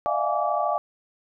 sine tone cluster, 602 / 681 / 714 / 833 / 1155 Hz, D5 / F5 / F5 / G#5 / D6, +43 / -44 / +38 / +5 / -29 cents, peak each -28 dBFS, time 0.06-0.78 s, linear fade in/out 0 ms, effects none

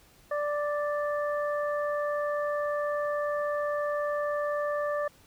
harmonic tone, 587.3 Hz, D5, in tune, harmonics 1 / 2 / 3, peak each -28 / -34 / -38 dBFS, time 0.31-5.08 s, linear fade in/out 5 ms, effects pink hiss -59 dBFS RMS until 5.26 s

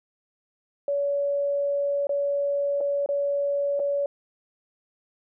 sine tone with dropouts, 567 Hz, C#5, 39 cents sharp, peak -22 dBFS, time 0.88-4.06 s, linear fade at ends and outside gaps 2 ms, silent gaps 2.07-2.093 / 2.806-2.81 / 3.061-3.089 / 3.794-3.799 s, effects none

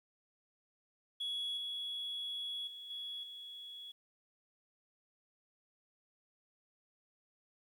sine tone with level steps, 3361 Hz, G#7, 20 cents sharp, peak -34 / -37 / -46 / -40 / -46 dBFS, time 1.2-3.92 s, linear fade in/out 10 ms, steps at 1.57 / 2.67 / 2.9 / 3.23 s, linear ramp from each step 5 ms, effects tanh soft clip ceiling -34 dBFS + 11-bit

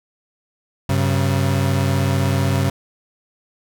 35% pulse tone pair together, 96 / 136.2 Hz, G2 / C#3, -36 / -30 cents, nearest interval tritone, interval 606 cents, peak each -17 dBFS, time 0.89-2.7 s, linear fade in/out 5 ms, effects none

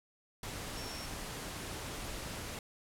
sine tone in noise, 5470 Hz, F8, 37 cents flat, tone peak -47 dBFS, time 0.77-1.06 s, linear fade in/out 2 ms, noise pink, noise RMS -42 dBFS, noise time 0.43-2.59 s, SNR -8 dB, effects low-pass 12000 Hz 12 dB/octave

